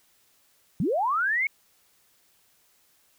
sine linear sweep, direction up, 134.6 to 2235 Hz, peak -22 dBFS, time 0.8-1.47 s, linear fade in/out 2 ms, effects white hiss -64 dBFS RMS until 3.18 s

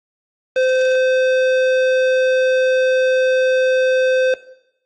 sine tone with tanh clipping, 516 Hz, C5, 24 cents flat, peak -15 dBFS, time 0.56-4.34 s, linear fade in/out 2 ms, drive 15 dB, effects noise-tail reverb RT60 0.8 s tail -17 dB re dry + Opus 24 kbps

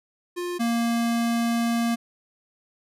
square tone pair in turn, 353.1 / 233.2 Hz, F4 / A#3, +19 / +1 cents, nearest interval perfect fifth, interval 718 cents, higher first, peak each -28 / -22 dBFS, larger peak second, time 0.36-0.59 / 0.59-1.96 s, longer second, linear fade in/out 20 ms, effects resampled to 32000 Hz

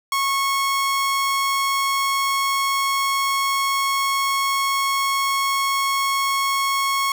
sawtooth tone, 1097 Hz, C#6, 18 cents flat, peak -15 dBFS, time 0.12-7.12 s, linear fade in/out 2 ms, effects none

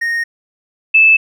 triangle / sine tone pair in turn, 1856 / 2625 Hz, A#6 / E7, -8 / -8 cents, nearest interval tritone, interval 600 cents, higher second, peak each -13 / -5 dBFS, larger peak second, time 0.01-0.24 / 0.94-1.17 s, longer neither, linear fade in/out 10 ms, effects none

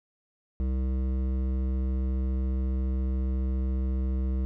sine tone with hard clipping, 64.8 Hz, C2, 16 cents flat, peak -27 dBFS, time 0.6-4.45 s, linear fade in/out 0 ms, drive 12 dB, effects none

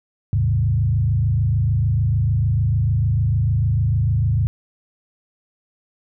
sine tone with frequency modulation, 107.7 Hz, A2, 37 cents flat, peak -15 dBFS, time 0.33-4.47 s, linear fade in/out 0 ms, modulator 26.7 Hz, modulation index 1.2, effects none

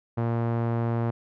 sawtooth tone with low-pass filter, 116.54 Hz, A#2, in tune, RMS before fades -26 dBFS, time 0.17-1.11 s, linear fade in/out 10 ms, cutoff 1100 Hz, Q 0.88, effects none

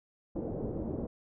white low-pass noise, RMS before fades -36 dBFS, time 0.35-1.07 s, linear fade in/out 10 ms, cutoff 490 Hz, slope 24 dB/octave, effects none

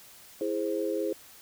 sine chord, E augmented, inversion none, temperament equal, 329.6 / 415.3 / 523.3 Hz, E4 / G#4 / B#4, 0 / 0 / 0 cents, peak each -32 / -31 / -32 dBFS, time 0.41-1.13 s, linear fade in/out 2 ms, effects white hiss -52 dBFS RMS until 1.41 s

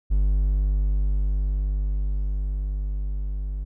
triangle tone with level ramp, 49.51 Hz, G1, 18 cents sharp, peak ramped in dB -15 to -24 dBFS, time 0.1-3.65 s, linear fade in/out 20 ms, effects none

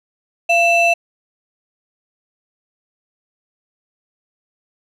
triangle ring-modulated tone, 1672 Hz, G#6, 11 cents sharp, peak -6 dBFS, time 0.49-0.94 s, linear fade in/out 10 ms, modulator 988 Hz, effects none

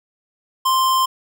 square tone, 1046.5 Hz, C6, in tune, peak -15 dBFS, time 0.65-1.06 s, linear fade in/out 10 ms, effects none

